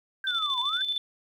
sine linear two-way sweep, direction down then up, 1595 to 940 to 1595 Hz, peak -30 dBFS, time 0.24-0.82 s, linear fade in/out 2 ms, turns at 0.6 s
sine tone with tremolo, 3520 Hz, A7, in tune, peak -24 dBFS, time 0.27-0.98 s, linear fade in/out 2 ms, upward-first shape square, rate 13 Hz, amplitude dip 50%
effects tanh soft clip ceiling -16 dBFS + 10-bit

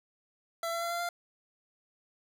25% pulse tone with pitch steps, 670 / 676.2 / 682.5 / 688.8 / 695.2 Hz, E5 / E5 / F5 / F5 / F5, +28 / +44 / -40 / -24 / -8 cents, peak -28 dBFS, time 0.63-1.09 s, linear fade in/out 2 ms, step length 92 ms, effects none

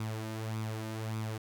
sawtooth tone with flanger, 110 Hz, A2, in tune, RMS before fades -37 dBFS, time 0-1.38 s, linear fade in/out 5 ms, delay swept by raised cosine 0.82 to 3.32 ms, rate 1.7 Hz, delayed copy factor +0.55, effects none

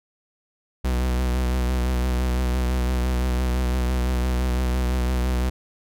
45% pulse tone with vibrato, 62.5 Hz, B1, 21 cents sharp, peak -20 dBFS, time 0.84-5.5 s, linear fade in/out 10 ms, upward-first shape sine, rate 5.9 Hz, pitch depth 36 cents each way, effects none

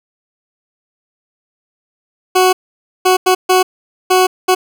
20% pulse tone bursts at uneven times, 370 Hz, F#4, in tune, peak -3 dBFS, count 6, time 2.35-2.53 / 3.05-3.17 / 3.26-3.35 / 3.49-3.63 / 4.1-4.27 / 4.48-4.55 s, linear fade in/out 10 ms, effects none

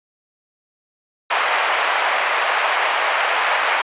pink band-pass noise, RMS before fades -19 dBFS, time 1.3-3.82 s, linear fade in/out 10 ms, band 660 to 2800 Hz, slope 24 dB/octave, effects resampled to 8000 Hz

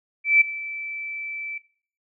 sine tone with ADSR envelope, 2322 Hz, D7, 20 cents flat, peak -10 dBFS, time 0.24-1.58 s, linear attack 170 ms, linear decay 11 ms, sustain -19 dB, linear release 4 ms, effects noise-tail reverb RT60 0.5 s tail -19 dB re dry

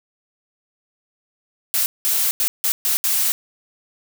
blue noise bursts at uneven times, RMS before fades -19 dBFS, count 6, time 1.74-1.86 / 2.05-2.31 / 2.4-2.48 / 2.64-2.72 / 2.85-2.97 / 3.04-3.32 s, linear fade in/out 0 ms, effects none

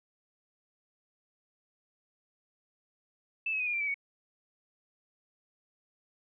sine tone with pitch steps, 2637 / 2565 / 2495 / 2427 / 2360 / 2296 / 2233 Hz, E7 / E7 / D#7 / D#7 / D7 / D7 / C#7, 0 / -48 / +4 / -44 / +8 / -40 / +12 cents, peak -29 dBFS, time 3.46-3.943 s, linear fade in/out 5 ms, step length 69 ms, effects none

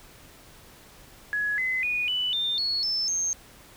sine tone with pitch steps, 1682 / 2035 / 2463 / 2980 / 3605 / 4363 / 5279 / 6387 Hz, G#6 / C7 / D#7 / F#7 / A7 / C#8 / E8 / G8, +22 / -49 / -18 / +12 / +41 / -28 / +2 / +31 cents, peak -24 dBFS, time 1.33-3.33 s, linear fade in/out 0 ms, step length 250 ms, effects pink hiss -51 dBFS RMS until 3.76 s

